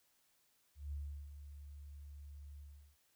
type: tone with ADSR envelope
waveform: sine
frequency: 72 Hz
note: D2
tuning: 34 cents flat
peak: -39 dBFS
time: 0.75-2.97 s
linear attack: 170 ms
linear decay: 360 ms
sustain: -10 dB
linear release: 380 ms
effects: white hiss -75 dBFS RMS until 3.15 s